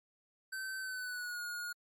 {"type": "tone with pitch glide", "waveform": "square", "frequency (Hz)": [1541, 1437.8], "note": ["G6", "F6"], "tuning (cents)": [-30, 50], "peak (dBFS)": -39, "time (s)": [0.52, 1.73], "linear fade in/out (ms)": 10, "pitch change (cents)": -120, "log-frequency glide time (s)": [0.79, 1.41], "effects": ["MP3 64 kbps"]}